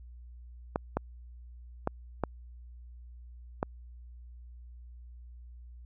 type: clicks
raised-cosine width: 1 ms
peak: -14 dBFS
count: 5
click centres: 0.759 / 0.97 / 1.874 / 2.237 / 3.629 s
effects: added 60 Hz sine -46 dBFS peak until 5.85 s